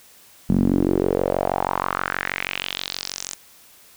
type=tone with band-pass filter sweep; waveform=sawtooth; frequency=46.25 Hz; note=F#1; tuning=in tune; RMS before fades=-23 dBFS; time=0.49-3.35 s; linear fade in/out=0 ms; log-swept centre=200 to 7300 Hz; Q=3.5; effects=white hiss -50 dBFS RMS until 3.96 s